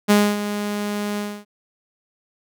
sawtooth tone with ADSR envelope, 206.6 Hz, G#3, 9 cents flat, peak -7 dBFS, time 0.08-1.45 s, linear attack 24 ms, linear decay 260 ms, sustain -12 dB, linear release 270 ms, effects none

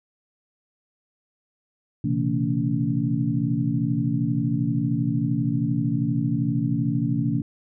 sine tone cluster, 121.9 / 134.7 / 164.6 / 226.9 / 284.9 Hz, B2 / C#3 / E3 / A#3 / C#4, -22 / -49 / -2 / -47 / +48 cents, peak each -27 dBFS, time 2.04-7.42 s, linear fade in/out 5 ms, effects none

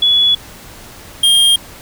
sine / square tone pair in turn, 3400 / 3218 Hz, G#7 / G7, +40 / +45 cents, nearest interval minor second, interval 95 cents, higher first, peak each -8 dBFS, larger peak neither, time 0.02-0.35 / 1.23-1.56 s, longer neither, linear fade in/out 5 ms, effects pink hiss -36 dBFS RMS until 1.81 s

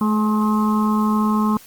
harmonic tone with a mistuned harmonic, 212.5 Hz, G#3, 40 cents sharp, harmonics 1 / 2 / 4 / 5 / 6, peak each -16 / -30 / -30 / -23 / -30 dBFS, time 0.01-1.57 s, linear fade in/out 2 ms, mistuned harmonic 1, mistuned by +17 cents, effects white hiss -45 dBFS RMS until 1.66 s + Opus 24 kbps

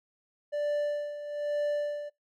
triangle tone with tremolo, 587.3 Hz, D5, in tune, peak -24 dBFS, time 0.52-2.1 s, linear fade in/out 20 ms, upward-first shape sine, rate 1.1 Hz, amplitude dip 70%, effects noise-tail reverb RT60 0.2 s tail -25 dB re dry

